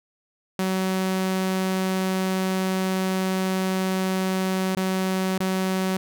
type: tone with dropouts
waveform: sawtooth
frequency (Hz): 188.2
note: F#3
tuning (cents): +30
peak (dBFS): -18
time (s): 0.59-5.97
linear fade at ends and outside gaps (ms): 2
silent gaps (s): 4.75-4.769 / 5.38-5.403
effects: none